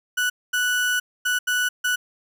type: tone bursts at uneven times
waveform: 35% pulse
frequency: 1480 Hz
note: F#6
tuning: in tune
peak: -18 dBFS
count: 5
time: 0.17-0.3 / 0.53-1 / 1.25-1.39 / 1.47-1.69 / 1.84-1.96 s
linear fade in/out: 10 ms
effects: none